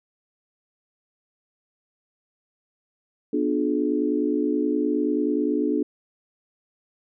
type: chord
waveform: sine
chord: B diminished seventh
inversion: none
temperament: just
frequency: 246.9 / 296.3 / 355.6 / 426.7 Hz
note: B3 / D4 / F4 / Ab4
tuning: 0 / +15 / +31 / +47 cents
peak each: -27 / -23 / -29 / -27 dBFS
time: 3.33-5.83 s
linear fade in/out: 5 ms
effects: none